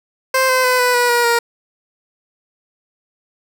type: tone with pitch steps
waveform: 15% pulse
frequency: 523.3 / 514 / 504.9 / 495.9 / 487.1 / 478.5 / 470 Hz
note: C5 / C5 / B4 / B4 / B4 / A#4 / A#4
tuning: 0 / -31 / +38 / +7 / -24 / +45 / +14 cents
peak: -6 dBFS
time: 0.34-1.39 s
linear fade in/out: 5 ms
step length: 150 ms
effects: none